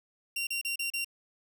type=tone bursts; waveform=sawtooth; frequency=2760 Hz; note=F7; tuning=21 cents flat; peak=-27 dBFS; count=5; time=0.36-1.046 s; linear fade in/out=5 ms; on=110 ms; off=34 ms; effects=none